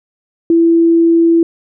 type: tone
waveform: sine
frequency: 333.5 Hz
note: E4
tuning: 20 cents sharp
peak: -6 dBFS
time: 0.5-1.43 s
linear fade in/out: 2 ms
effects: none